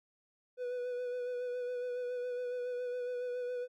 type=tone with vibrato; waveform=triangle; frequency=493.9 Hz; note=B4; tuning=in tune; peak=-33 dBFS; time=0.57-3.68 s; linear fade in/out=50 ms; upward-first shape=sine; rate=7.2 Hz; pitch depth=23 cents each way; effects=none